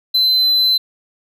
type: tone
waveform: triangle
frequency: 4051 Hz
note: B7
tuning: 43 cents sharp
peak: -10 dBFS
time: 0.14-0.78 s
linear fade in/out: 10 ms
effects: none